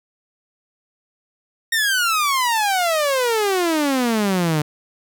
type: exponential sweep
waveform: sawtooth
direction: down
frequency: 1864.7 to 146.83 Hz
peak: -13 dBFS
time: 1.72-4.62 s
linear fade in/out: 5 ms
effects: none